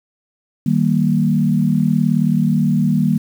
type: chord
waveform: sine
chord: Eb major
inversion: none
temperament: equal with one note detuned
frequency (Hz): 155.56 / 193.97 / 233.1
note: Eb3 / G3 / Bb3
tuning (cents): 0 / -18 / 0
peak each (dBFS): -17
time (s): 0.66-3.18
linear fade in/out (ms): 5
effects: 7-bit